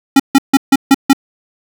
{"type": "tone bursts", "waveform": "square", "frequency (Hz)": 272.9, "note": "C#4", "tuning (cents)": -27, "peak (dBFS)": -4, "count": 6, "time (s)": [0.16, 1.132], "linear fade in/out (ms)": 5, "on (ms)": 37, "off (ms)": 150, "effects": []}